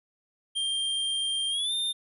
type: tone with pitch glide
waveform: square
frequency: 3184 to 3615 Hz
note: G7 to A7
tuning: +26 to +46 cents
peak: -27 dBFS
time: 0.55-1.93 s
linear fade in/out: 20 ms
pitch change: +220 cents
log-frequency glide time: 1.5-1.73 s
effects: resampled to 32000 Hz